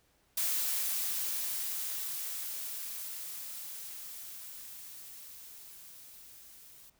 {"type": "noise with level ramp", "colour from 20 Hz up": "blue", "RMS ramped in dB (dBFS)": [-31, -55], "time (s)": [0.37, 6.9], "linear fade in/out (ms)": 5, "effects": ["pink hiss -70 dBFS RMS until 6.99 s"]}